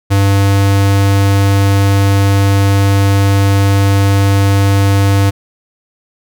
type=tone; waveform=square; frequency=98.9 Hz; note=G2; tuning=16 cents sharp; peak=-8 dBFS; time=0.1-5.31 s; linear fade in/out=20 ms; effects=none